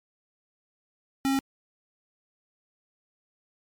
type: tone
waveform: square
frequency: 271 Hz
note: C#4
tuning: 39 cents flat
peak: -23 dBFS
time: 1.25-1.39 s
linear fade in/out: 0 ms
effects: MP3 96 kbps